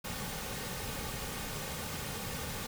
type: noise with comb filter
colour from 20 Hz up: pink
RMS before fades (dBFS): -39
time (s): 0.04-2.67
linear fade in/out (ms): 10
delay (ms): 3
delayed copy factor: -0.5
effects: none